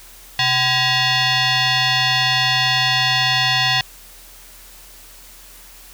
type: tone with frequency modulation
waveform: sine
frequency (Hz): 760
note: F#5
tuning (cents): +46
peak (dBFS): -14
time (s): 0.39-3.81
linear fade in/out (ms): 2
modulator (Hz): 891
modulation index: 4.5
effects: added 40 Hz sine -46 dBFS peak until 5.93 s + white hiss -43 dBFS RMS until 5.93 s